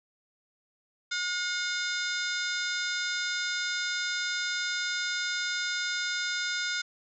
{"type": "harmonic tone with a mistuned harmonic", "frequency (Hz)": 720, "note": "F#5", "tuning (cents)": -47, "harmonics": [2, 3, 4, 5, 6, 7, 8, 9, 10], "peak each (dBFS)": [-32, -37, -46, -35, -42, -37, -48, -42, -45], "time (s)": [1.11, 6.82], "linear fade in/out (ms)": 10, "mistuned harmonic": 6, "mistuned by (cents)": -64, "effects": []}